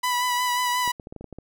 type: tone with vibrato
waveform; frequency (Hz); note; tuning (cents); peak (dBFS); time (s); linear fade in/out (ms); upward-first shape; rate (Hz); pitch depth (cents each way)
sawtooth; 987.8; B5; 0; -18; 0.03-0.92; 10; sine; 5.6; 23
type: clicks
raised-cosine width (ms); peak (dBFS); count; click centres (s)
2; -25; 9; 0.877 / 0.998 / 1.071 / 1.125 / 1.163 / 1.21 / 1.243 / 1.327 / 1.386
effects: none